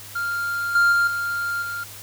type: tone with level steps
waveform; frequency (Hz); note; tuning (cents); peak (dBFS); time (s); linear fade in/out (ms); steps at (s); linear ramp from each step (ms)
triangle; 1396.9; F6; 0; -21 / -12 / -14 / -21 / -25; 0.15-1.84; 10; 0.75 / 0.92 / 1.07 / 1.62; 5
effects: added 101 Hz sine -46 dBFS peak until 2.02 s + white hiss -40 dBFS RMS until 2.02 s